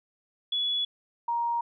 sine tone pair in turn, 3400 / 939.9 Hz, G#7 / A#5, +40 / +14 cents, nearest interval octave + minor seventh, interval 2226 cents, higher first, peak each -25 / -25 dBFS, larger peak neither, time 0.52-0.85 / 1.28-1.61 s, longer neither, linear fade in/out 5 ms, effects none

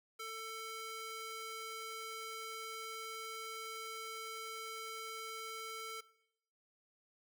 square tone with high-pass filter, 445.1 Hz, A4, 20 cents sharp, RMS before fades -45 dBFS, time 0.19-6.01 s, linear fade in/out 10 ms, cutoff 1000 Hz, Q 1, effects noise-tail reverb RT60 0.8 s tail -20 dB re dry

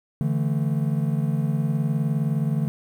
triangle chord, D suspended second, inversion none, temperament equal with one note detuned, 145.4 / 164.81 / 220 Hz, D3 / E3 / A3, -17 / 0 / 0 cents, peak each -21 / -24 / -26 dBFS, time 0.21-2.68 s, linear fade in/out 0 ms, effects 9-bit

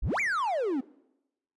triangle exponential two-way sweep, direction up then down, 34.25 to 2400 to 243.8 Hz, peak -24 dBFS, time 0.02-0.81 s, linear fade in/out 10 ms, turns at 0.2 s, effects noise-tail reverb RT60 0.9 s tail -22 dB re dry + resampled to 24000 Hz

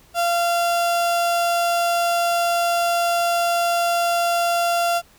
35% pulse tone, 689 Hz, F5, 24 cents flat, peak -16 dBFS, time 0.14-5.02 s, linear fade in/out 50 ms, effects pink hiss -53 dBFS RMS until 5.18 s

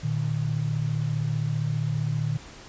sine tone pair together, 116.54 / 151.75 Hz, A#2 / D#3, 0 / -43 cents, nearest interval perfect fourth, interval 457 cents, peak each -27 / -26 dBFS, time 0.03-2.38 s, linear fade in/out 10 ms, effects pink hiss -45 dBFS RMS until 2.68 s + resampled to 16000 Hz

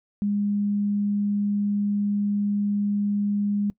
sine tone, 204.3 Hz, G#3, 28 cents flat, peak -21 dBFS, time 0.22-3.7 s, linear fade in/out 0 ms, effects noise-tail reverb RT60 0.1 s tail -22 dB re dry

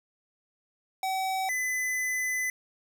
square tone pair in turn, 761 / 2012 Hz, F#5 / B6, +48 / +32 cents, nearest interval octave + perfect fourth, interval 1684 cents, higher second, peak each -28 dBFS, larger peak neither, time 1.03-1.49 / 1.49-2.5 s, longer second, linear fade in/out 2 ms, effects none

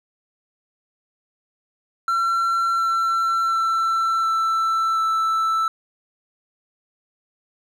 triangle tone with pitch steps, 1356 / 1347.4 / 1338.9 / 1330.4 / 1322 Hz, E6 / E6 / E6 / E6 / E6, +49 / +38 / +27 / +16 / +5 cents, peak -16 dBFS, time 2.08-5.68 s, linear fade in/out 2 ms, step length 720 ms, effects none

